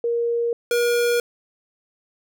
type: tone pair in turn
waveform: sine / square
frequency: 469.9 / 477.6 Hz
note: A#4 / A#4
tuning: +14 / +42 cents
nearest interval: unison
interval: 28 cents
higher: second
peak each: -19 / -18 dBFS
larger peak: second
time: 0.04-0.53 / 0.71-1.2 s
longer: neither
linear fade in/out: 2 ms
effects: none